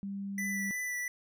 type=tone; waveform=sine; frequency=198 Hz; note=G3; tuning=18 cents sharp; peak=-35 dBFS; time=0.03-0.71 s; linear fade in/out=0 ms
type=tone with vibrato; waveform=square; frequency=1979 Hz; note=B6; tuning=3 cents sharp; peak=-34 dBFS; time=0.38-1.08 s; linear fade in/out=2 ms; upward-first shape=sine; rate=2.9 Hz; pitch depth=14 cents each way
effects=none